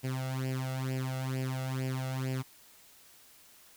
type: tone with flanger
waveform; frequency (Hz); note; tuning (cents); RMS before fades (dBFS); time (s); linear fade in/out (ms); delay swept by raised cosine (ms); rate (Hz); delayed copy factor
sawtooth; 130.81; C3; 0; -34; 0.03-2.43; 20; 0.39 to 1.49; 2.2; +0.8
effects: white hiss -58 dBFS RMS until 3.76 s